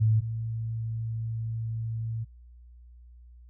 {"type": "tone pair in turn", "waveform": "sine", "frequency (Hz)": [110, 112.96], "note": ["A2", "A2"], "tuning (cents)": [0, 46], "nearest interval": "unison", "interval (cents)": 46, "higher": "second", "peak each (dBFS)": [-19, -29], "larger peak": "first", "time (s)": [[0, 0.21], [0.21, 2.25]], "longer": "second", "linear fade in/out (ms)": 20, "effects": ["added 60 Hz sine -48 dBFS peak until 3.49 s"]}